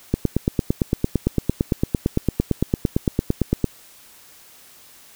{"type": "click train", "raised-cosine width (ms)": 3, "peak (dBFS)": -4, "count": 32, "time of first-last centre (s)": [0.14, 3.643], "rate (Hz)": 8.85, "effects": ["white hiss -48 dBFS RMS until 5.15 s"]}